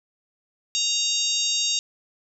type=harmonic tone; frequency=932.3 Hz; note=A#5; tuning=in tune; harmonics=3 / 4 / 5 / 6 / 7 / 8; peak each=-30 / -25 / -29 / -31 / -28 / -31 dBFS; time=0.75-1.79 s; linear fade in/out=0 ms; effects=none